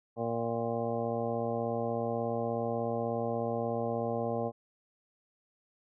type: harmonic tone with a mistuned harmonic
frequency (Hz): 116.54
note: A#2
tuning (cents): 0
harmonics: 1 / 2 / 3 / 4 / 5 / 6 / 7 / 9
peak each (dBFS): -39 / -37 / -42 / -35 / -36 / -39 / -40 / -46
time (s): 0.16-4.52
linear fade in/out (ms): 50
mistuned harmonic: 7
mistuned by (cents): -31
effects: none